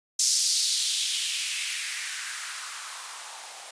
violet noise with band-pass filter sweep, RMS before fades -29 dBFS, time 0.19-3.71 s, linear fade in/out 5 ms, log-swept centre 5700 to 670 Hz, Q 2.5, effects resampled to 22050 Hz

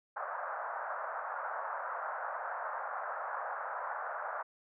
white band-pass noise, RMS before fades -39 dBFS, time 0.16-4.43 s, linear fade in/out 10 ms, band 570 to 1500 Hz, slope 48 dB/octave, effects none

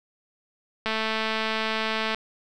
click train, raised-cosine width 0.3 ms, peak -11 dBFS, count 284, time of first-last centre 0.86-2.146 s, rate 220 Hz, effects none

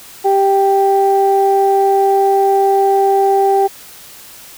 sine tone pair together, 392.4 / 784.8 Hz, G4 / G5, +2 / +2 cents, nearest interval octave, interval 1200 cents, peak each -11 dBFS, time 0.24-3.68 s, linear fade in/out 20 ms, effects tanh soft clip ceiling -2 dBFS + white hiss -37 dBFS RMS until 4.57 s

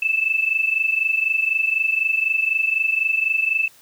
sine tone pair together, 2613 / 2637 Hz, E7 / E7, -16 / 0 cents, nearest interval unison, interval 16 cents, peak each -22 / -19 dBFS, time 0.02-3.68 s, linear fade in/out 5 ms, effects white hiss -51 dBFS RMS until 3.81 s

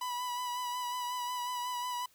45% pulse tone with vibrato, 986 Hz, B5, 3 cents flat, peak -34 dBFS, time 0.01-2.06 s, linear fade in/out 5 ms, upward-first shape sine, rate 5.5 Hz, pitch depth 25 cents each way, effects white hiss -66 dBFS RMS until 2.14 s

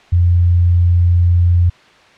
sine tone, 87.4 Hz, F2, 2 cents sharp, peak -8 dBFS, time 0.12-1.7 s, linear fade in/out 10 ms, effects white hiss -45 dBFS RMS until 2.17 s + low-pass 3000 Hz 12 dB/octave

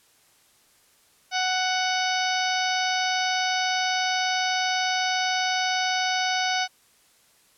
harmonic tone with a mistuned harmonic, 742 Hz, F#5, 5 cents sharp, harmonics 1 / 2 / 3 / 4 / 5 / 6 / 7 / 8, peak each -26 / -29 / -31 / -32 / -33 / -34 / -34 / -35 dBFS, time 1.31-6.68 s, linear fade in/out 50 ms, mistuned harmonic 6, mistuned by +39 cents, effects white hiss -60 dBFS RMS until 7.57 s + low-pass 12000 Hz 12 dB/octave

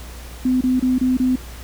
sine tone bursts, 254.9 Hz, C4, 45 cents flat, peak -14 dBFS, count 5, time 0.45-1.358 s, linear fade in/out 5 ms, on 160 ms, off 27 ms, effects added 60 Hz sine -34 dBFS peak until 1.63 s + pink hiss -40 dBFS RMS until 1.63 s

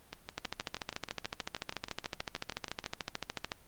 two click trains, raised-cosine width 0.2 ms, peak -22 / -17 dBFS, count 18 / 44, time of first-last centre 0.13-2.841 / 0.38-3.519 s, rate 6.27 / 13.7 Hz, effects pink hiss -61 dBFS RMS until 3.67 s + Opus 32 kbps

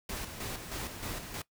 pink noise with tremolo, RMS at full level -38 dBFS, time 0.09-1.42 s, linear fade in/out 5 ms, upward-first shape square, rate 3.2 Hz, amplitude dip 50%, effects noise-tail reverb RT60 0.1 s tail -19 dB re dry

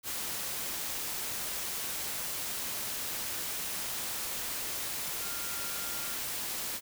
sine tone in noise, 1396.9 Hz, F6, in tune, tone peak -46 dBFS, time 5.18-6.17 s, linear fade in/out 50 ms, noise white, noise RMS -36 dBFS, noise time 0.03-6.81 s, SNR -13 dB, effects none

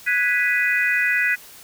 sine chord, G# minor seventh, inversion third, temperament equal, 1480 / 1661.2 / 1975.5 / 2489 Hz, F#6 / G#6 / B6 / D#7, 0 / 0 / 0 / 0 cents, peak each -24 / -24 / -20 / -24 dBFS, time 0.06-1.36 s, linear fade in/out 20 ms, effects white hiss -44 dBFS RMS until 1.63 s

